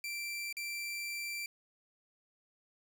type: tone with dropouts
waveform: sawtooth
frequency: 2349 Hz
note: D7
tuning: in tune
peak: -34 dBFS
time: 0.04-1.46 s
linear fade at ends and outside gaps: 2 ms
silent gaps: 0.527-0.568 s
effects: none